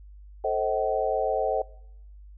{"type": "chord", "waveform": "sine", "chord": "A diminished seventh", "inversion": "none", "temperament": "just", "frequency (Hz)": [440, 528, 633.6, 760.3], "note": ["A4", "C5", "Eb5", "Gb5"], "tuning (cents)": [0, 16, 31, 47], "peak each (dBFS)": -29, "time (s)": [0.44, 1.62], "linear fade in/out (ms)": 5, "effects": ["noise-tail reverb RT60 0.7 s tail -21 dB re dry", "added 50 Hz sine -44 dBFS peak until 2.37 s"]}